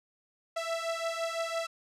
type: beating tone pair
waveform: sawtooth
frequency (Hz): 660 / 665.9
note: E5 / E5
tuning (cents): +2 / +17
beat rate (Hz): 5.9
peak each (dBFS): -30 / -31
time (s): 0.56-1.67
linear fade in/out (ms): 10
effects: low-pass 8000 Hz 12 dB/octave